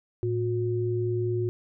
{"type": "tone pair together", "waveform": "sine", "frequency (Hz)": [111.89, 360.5], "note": ["A2", "F#4"], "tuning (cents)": [29, -45], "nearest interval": "octave + minor sixth", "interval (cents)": 2026, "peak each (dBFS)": -27, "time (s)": [0.23, 1.49], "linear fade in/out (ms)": 0, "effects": []}